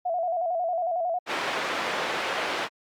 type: tone with vibrato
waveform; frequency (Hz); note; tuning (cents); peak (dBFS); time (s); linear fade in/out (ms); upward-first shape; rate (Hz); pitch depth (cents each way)
sine; 692; F5; -16; -24; 0.05-1.19; 10; square; 11; 75
type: band-pass noise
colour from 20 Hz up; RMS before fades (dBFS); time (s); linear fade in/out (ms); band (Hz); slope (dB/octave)
pink; -29; 1.26-2.69; 50; 510 to 2900; 12
effects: Opus 48 kbps